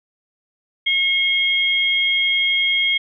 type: tone pair together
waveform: sine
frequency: 2165 / 3244 Hz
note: C#7 / G#7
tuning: -41 / -41 cents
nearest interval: perfect fifth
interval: 700 cents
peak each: -18 dBFS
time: 0.86-2.98 s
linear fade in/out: 10 ms
effects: none